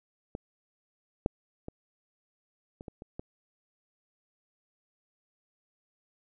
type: clicks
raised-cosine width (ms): 2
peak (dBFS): -22 / -12 / -25 / -29 / -27 / -30 / -24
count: 7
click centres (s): 0.351 / 1.261 / 1.684 / 2.809 / 2.882 / 3.021 / 3.195
effects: none